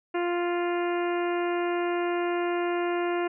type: harmonic tone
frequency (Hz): 349.2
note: F4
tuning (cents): 0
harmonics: 1 / 2 / 3 / 4 / 5 / 6 / 7 / 8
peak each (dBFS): -26 / -32 / -36 / -38 / -40 / -42 / -43 / -44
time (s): 0.14-3.28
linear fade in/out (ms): 10
effects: none